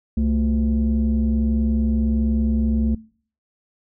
sine tone pair together, 66.92 / 222.2 Hz, C2 / A3, +40 / +17 cents, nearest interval octave + major sixth, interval 2077 cents, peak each -18 dBFS, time 0.17-2.95 s, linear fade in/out 5 ms, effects noise-tail reverb RT60 0.5 s tail -23 dB re dry + tanh soft clip ceiling -13 dBFS

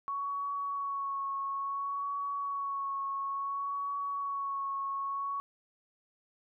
sine tone with vibrato, 1113 Hz, C#6, 7 cents sharp, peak -32 dBFS, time 0.08-5.4 s, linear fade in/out 0 ms, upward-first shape sine, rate 0.58 Hz, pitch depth 21 cents each way, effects none

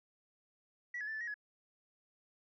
sine tone with pitch steps, 1942 / 1699 / 1766 / 1747 / 1886 / 1690 Hz, B6 / G#6 / A6 / A6 / A#6 / G#6, -30 / +39 / +6 / -13 / +20 / +30 cents, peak -37 dBFS, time 0.94-1.342 s, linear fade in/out 5 ms, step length 67 ms, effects tanh soft clip ceiling -34 dBFS

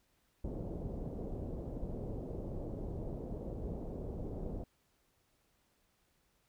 pink low-pass noise, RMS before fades -41 dBFS, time 0.44-4.64 s, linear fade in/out 5 ms, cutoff 580 Hz, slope 24 dB/octave, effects pink hiss -75 dBFS RMS until 6.48 s

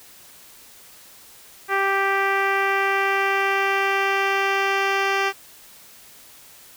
10% pulse tone with low-pass filter sweep, 392 Hz, G4, in tune, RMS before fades -21 dBFS, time 1.68-5.33 s, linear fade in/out 50 ms, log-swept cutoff 1900 to 3800 Hz, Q 1.4, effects white hiss -47 dBFS RMS until 6.76 s

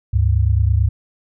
sine tone pair together, 72.5 / 101.7 Hz, D2 / G#2, -22 / -36 cents, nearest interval tritone, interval 586 cents, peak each -15 dBFS, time 0.13-0.89 s, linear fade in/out 10 ms, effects none

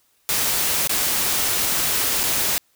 white noise with dropouts, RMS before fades -21 dBFS, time 0.29-2.58 s, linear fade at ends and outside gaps 0 ms, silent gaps 0.874-0.894 / 2.233-2.237 s, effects white hiss -63 dBFS RMS until 2.75 s

